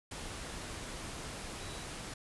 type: tone in noise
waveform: sine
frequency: 3911 Hz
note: B7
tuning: 18 cents flat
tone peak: -53 dBFS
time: 1.61-1.83 s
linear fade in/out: 5 ms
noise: pink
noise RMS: -43 dBFS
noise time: 0.11-2.14 s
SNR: -13 dB
effects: resampled to 24000 Hz